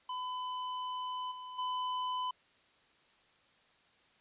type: tone with level steps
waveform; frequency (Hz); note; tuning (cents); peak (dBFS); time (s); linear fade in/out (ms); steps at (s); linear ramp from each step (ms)
square; 1006; B5; +32; -37 / -44 / -34; 0.09-2.31; 5; 1.31 / 1.58; 10
effects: white hiss -67 dBFS RMS until 4.2 s + resampled to 8000 Hz